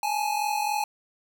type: tone pair together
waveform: square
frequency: 830.6 / 874.2 Hz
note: G#5 / A5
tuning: 0 / -11 cents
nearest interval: minor second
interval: 89 cents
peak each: -27 / -30 dBFS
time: 0.03-0.84 s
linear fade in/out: 2 ms
effects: none